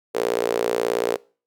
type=tone with high-pass filter; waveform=sawtooth; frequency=58.5 Hz; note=A#1; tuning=7 cents sharp; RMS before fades=-23 dBFS; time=0.14-1.17 s; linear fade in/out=20 ms; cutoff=450 Hz; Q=5.2; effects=noise-tail reverb RT60 0.4 s tail -24 dB re dry